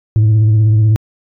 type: tone with vibrato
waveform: sine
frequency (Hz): 108.3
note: A2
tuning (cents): -27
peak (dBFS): -4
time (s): 0.16-0.96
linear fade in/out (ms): 0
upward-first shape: triangle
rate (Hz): 16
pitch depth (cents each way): 51
effects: tanh soft clip ceiling -6 dBFS